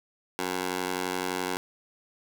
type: tone with high-pass filter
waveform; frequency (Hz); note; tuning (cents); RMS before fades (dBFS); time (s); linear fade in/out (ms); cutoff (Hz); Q
15% pulse; 91.7; F#2; -15; -31; 0.39-1.57; 0; 430; 0.81
effects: none